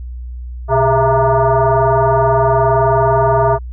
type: tone with frequency modulation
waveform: sine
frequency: 123.47 Hz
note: B2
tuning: in tune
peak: -9 dBFS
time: 0.68-3.59 s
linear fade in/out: 50 ms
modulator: 266 Hz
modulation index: 3.7
effects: added 61 Hz sine -24 dBFS peak until 3.72 s